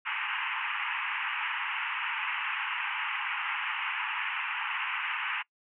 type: band-pass noise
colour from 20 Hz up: white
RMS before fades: -33 dBFS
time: 0.05-5.43 s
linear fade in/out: 20 ms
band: 840 to 2900 Hz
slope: 96 dB/octave
effects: noise-tail reverb RT60 0.1 s tail -24 dB re dry